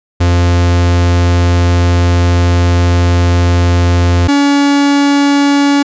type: tone pair in turn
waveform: 45% pulse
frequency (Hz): 87.3 / 283.8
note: F2 / C#4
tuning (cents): 0 / +41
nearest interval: octave + minor sixth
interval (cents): 2041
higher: second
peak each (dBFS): -7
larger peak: neither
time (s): 0.2-4.28 / 4.28-5.83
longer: first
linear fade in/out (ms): 10
effects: resampled to 16000 Hz